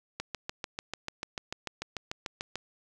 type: click train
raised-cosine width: 0.2 ms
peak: -17 dBFS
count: 17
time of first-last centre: 0.2-2.556 s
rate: 6.79 Hz
effects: none